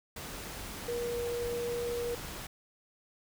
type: tone in noise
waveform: sine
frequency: 477.1 Hz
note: A#4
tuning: 40 cents sharp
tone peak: -32 dBFS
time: 0.88-2.15 s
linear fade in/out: 5 ms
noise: pink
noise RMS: -42 dBFS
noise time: 0.16-2.47 s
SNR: +7 dB
effects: none

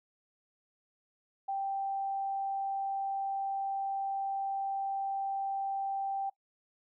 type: tone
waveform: sine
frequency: 784 Hz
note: G5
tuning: in tune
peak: -31 dBFS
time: 1.48-6.3 s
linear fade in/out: 10 ms
effects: noise-tail reverb RT60 0.1 s tail -20 dB re dry

